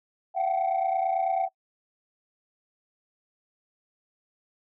sine tone cluster, 678 / 759 / 788 Hz, E5 / F#5 / G5, +49 / +44 / +9 cents, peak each -27 / -24 / -30 dBFS, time 0.34-1.49 s, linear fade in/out 50 ms, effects noise-tail reverb RT60 0.1 s tail -24 dB re dry + tanh soft clip ceiling -19 dBFS

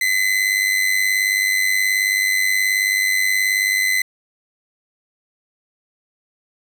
40% pulse tone with amplitude modulation, 2030 Hz, B6, 47 cents sharp, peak -12 dBFS, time 0.01-4.02 s, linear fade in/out 5 ms, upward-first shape sine, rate 98.7 Hz, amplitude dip 65%, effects none

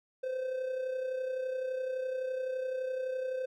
triangle tone with amplitude modulation, 516 Hz, C5, 24 cents flat, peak -28 dBFS, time 0.23-3.46 s, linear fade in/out 10 ms, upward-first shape sine, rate 31.8 Hz, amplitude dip 50%, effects none

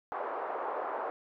white band-pass noise, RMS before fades -36 dBFS, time 0.12-1.1 s, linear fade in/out 0 ms, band 430 to 1100 Hz, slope 24 dB/octave, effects none

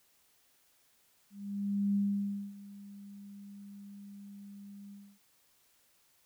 sine tone with ADSR envelope, 200.9 Hz, G3, 43 cents sharp, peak -26 dBFS, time 1.3-5.19 s, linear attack 650 ms, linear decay 580 ms, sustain -20 dB, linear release 270 ms, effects white hiss -69 dBFS RMS until 6.25 s

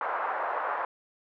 pink band-pass noise, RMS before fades -31 dBFS, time 0.01-0.85 s, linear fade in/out 2 ms, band 660 to 1400 Hz, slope 24 dB/octave, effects none

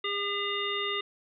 harmonic tone, 404.1 Hz, G#4, 47 cents flat, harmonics 1 / 3 / 5 / 7 / 9, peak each -35 / -35 / -35 / -35 / -35 dBFS, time 0.04-1.01 s, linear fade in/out 5 ms, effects none

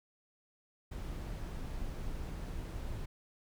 brown noise, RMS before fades -40 dBFS, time 0.91-3.06 s, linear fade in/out 10 ms, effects none

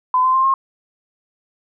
sine tone with pitch steps, 1015 / 1033.9 / 1053.2 / 1072.9 Hz, B5 / C6 / C6 / C6, +47 / -21 / +11 / +43 cents, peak -12 dBFS, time 0.14-0.54 s, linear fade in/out 2 ms, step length 100 ms, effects none

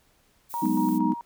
violet noise, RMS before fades -41 dBFS, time 0.49-0.99 s, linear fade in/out 20 ms
sine tone with tremolo, 944 Hz, A#5, 22 cents sharp, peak -27 dBFS, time 0.54-1.21 s, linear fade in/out 0 ms, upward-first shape square, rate 4.3 Hz, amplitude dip 50%
sine chord, G# minor seventh, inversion third, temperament equal, 185 / 207.7 / 246.9 / 311.1 Hz, F#3 / G#3 / B3 / D#4, 0 / 0 / 0 / 0 cents, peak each -29 / -28 / -26 / -25 dBFS, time 0.62-1.14 s, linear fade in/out 10 ms
effects pink hiss -64 dBFS RMS until 1.25 s

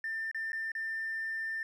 triangle tone with dropouts, 1792 Hz, A6, 31 cents sharp, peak -30 dBFS, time 0.04-1.63 s, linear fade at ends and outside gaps 2 ms, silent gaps 0.314-0.346 / 0.52-0.53 / 0.718-0.751 s, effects tanh soft clip ceiling -30 dBFS

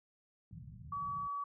white low-pass noise, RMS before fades -50 dBFS, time 0.51-1.27 s, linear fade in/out 2 ms, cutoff 180 Hz, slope 48 dB/octave
sine tone, 1139 Hz, C#6, 47 cents sharp, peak -36 dBFS, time 0.92-1.44 s, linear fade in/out 5 ms
effects high-pass 60 Hz 12 dB/octave

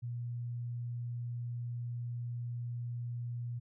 sine tone, 120 Hz, B2, 49 cents flat, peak -36 dBFS, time 0.02-3.6 s, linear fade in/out 20 ms, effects none

